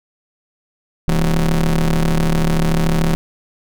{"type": "ring-modulated tone", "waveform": "40% pulse", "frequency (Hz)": 74, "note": "D2", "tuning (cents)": 14, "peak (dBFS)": -9, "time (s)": [1.08, 3.15], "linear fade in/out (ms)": 0, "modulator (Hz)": 90.7, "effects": []}